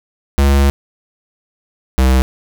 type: tone pair in turn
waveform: square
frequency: 69.6 / 64.85 Hz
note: C#2 / C2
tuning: +8 / -15 cents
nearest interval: minor second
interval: 123 cents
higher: first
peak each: -9 dBFS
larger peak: neither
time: 0.38-0.7 / 1.98-2.22 s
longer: first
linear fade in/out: 0 ms
effects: none